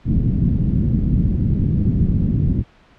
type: low-pass noise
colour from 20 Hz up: white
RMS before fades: -17 dBFS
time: 0.04-2.64 s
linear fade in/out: 50 ms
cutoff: 210 Hz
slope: 24 dB/octave
effects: pink hiss -51 dBFS RMS until 2.98 s + low-pass 3000 Hz 12 dB/octave